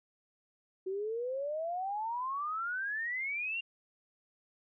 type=exponential sweep; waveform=sine; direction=up; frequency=370 to 2814 Hz; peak=-33 dBFS; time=0.86-3.61 s; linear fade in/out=10 ms; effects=none